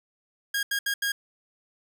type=tone bursts at uneven times; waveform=sawtooth; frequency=1631 Hz; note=G#6; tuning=32 cents flat; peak=-21 dBFS; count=4; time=0.54-0.63 / 0.71-0.79 / 0.86-0.94 / 1.02-1.12 s; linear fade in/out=5 ms; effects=none